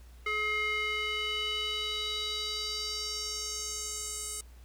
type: tone with band-pass filter sweep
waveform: square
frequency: 425.3 Hz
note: G#4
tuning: 41 cents sharp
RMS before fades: -34 dBFS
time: 0.26-4.41 s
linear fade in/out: 5 ms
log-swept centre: 1900 to 8500 Hz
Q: 3.3
effects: added 60 Hz sine -49 dBFS peak until 4.64 s + pink hiss -62 dBFS RMS until 4.64 s